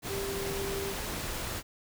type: tone in noise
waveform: sine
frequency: 394.1 Hz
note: G4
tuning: 9 cents sharp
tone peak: -34 dBFS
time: 0.07-0.95 s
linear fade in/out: 50 ms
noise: pink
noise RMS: -36 dBFS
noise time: 0.02-1.63 s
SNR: -1 dB
effects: none